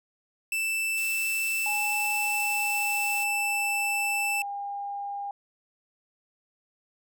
45% pulse tone, 2650 Hz, E7, 9 cents sharp, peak -26 dBFS, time 0.52-4.42 s, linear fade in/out 2 ms
blue noise, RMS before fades -39 dBFS, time 0.97-3.24 s, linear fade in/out 5 ms
sine tone with pitch glide, 828 to 805.4 Hz, G#5 to G5, -5 to +47 cents, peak -31 dBFS, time 1.66-5.31 s, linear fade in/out 2 ms, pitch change -48 cents, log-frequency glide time 2.11-3.69 s
effects none

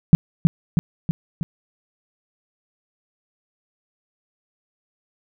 sine tone with echo, 164.81 Hz, E3, in tune, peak -4 dBFS, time 0.13-0.15 s, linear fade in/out 0 ms, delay 320 ms, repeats 4, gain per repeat -4 dB, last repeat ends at 1.43 s, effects none

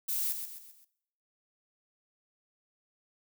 violet noise with echo, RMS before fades -32 dBFS, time 0.08-0.33 s, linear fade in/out 10 ms, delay 130 ms, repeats 4, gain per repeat -7 dB, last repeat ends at 0.85 s, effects noise-tail reverb RT60 0.7 s tail -18 dB re dry

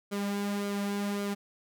sawtooth tone with flanger, 202.2 Hz, G#3, 46 cents flat, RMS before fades -32 dBFS, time 0.11-1.35 s, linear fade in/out 20 ms, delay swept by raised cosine 1.1 to 3.4 ms, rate 1.8 Hz, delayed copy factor -0.55, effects none

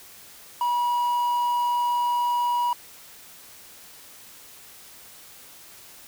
triangle tone with quantisation, 966 Hz, B5, 39 cents flat, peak -19 dBFS, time 0.61-2.73 s, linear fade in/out 2 ms, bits 7, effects white hiss -47 dBFS RMS until 6.07 s

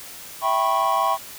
triangle chord, C# half-diminished seventh, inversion first, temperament equal with one note detuned, 659.3 / 784 / 987.8 / 1092.8 Hz, E5 / G5 / B5 / C#6, 0 / 0 / 0 / -25 cents, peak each -24 / -22 / -22 / -20 dBFS, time 0.41-1.18 s, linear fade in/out 50 ms, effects white hiss -39 dBFS RMS until 1.38 s

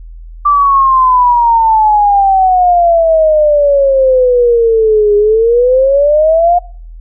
sine exponential two-way sweep, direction down then up, 1174.7 to 410 to 714 Hz, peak -5 dBFS, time 0.45-6.59 s, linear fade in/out 10 ms, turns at 5.16 s, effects noise-tail reverb RT60 0.5 s tail -23 dB re dry + added 41 Hz sine -27 dBFS peak until 7 s

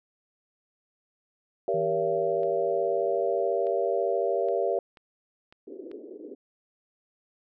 sine chord, G diminished seventh, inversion none, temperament just, 392 / 470.4 / 564.5 / 677.4 Hz, G4 / Bb4 / Db5 / Fb5, 0 / +16 / +31 / +47 cents, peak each -29 dBFS, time 1.68-4.79 s, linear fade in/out 2 ms
sine tone with exponential decay, 161.8 Hz, E3, 32 cents flat, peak -35 dBFS, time 1.74-4.14 s, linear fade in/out 2 ms, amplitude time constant 520 ms
clicks, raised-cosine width 0.3 ms, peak -35 dBFS, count 6, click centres 2.433 / 3.669 / 4.486 / 4.972 / 5.525 / 5.915 s
pink band-pass noise, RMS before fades -42 dBFS, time 5.67-6.35 s, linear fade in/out 5 ms, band 290 to 480 Hz, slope 48 dB/octave
effects none

